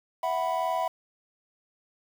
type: chord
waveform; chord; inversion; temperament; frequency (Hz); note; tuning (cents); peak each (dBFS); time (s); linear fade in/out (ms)
triangle; E suspended second; none; just; 659.3 / 741.7 / 988.9; E5 / F#5 / B5; 0 / +4 / +2; -28; 0.23-0.88; 5
effects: 8-bit